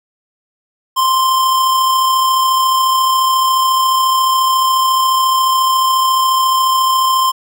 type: tone with amplitude modulation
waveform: square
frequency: 1046.5 Hz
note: C6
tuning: in tune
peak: -10 dBFS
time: 0.96-7.32 s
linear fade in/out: 20 ms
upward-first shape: sine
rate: 34.2 Hz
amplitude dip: 25%
effects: none